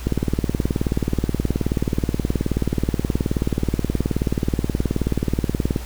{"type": "click train", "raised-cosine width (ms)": 3, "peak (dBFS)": -6, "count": 108, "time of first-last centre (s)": [0.07, 5.761], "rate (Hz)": 18.8, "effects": ["added 60 Hz sine -29 dBFS peak until 5.85 s", "pink hiss -39 dBFS RMS until 5.85 s"]}